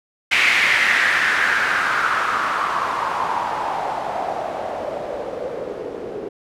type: noise with low-pass filter sweep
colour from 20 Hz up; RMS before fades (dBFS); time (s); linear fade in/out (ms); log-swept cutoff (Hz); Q
blue; -21; 0.31-6.29; 10; 2300 to 410; 4.2
effects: none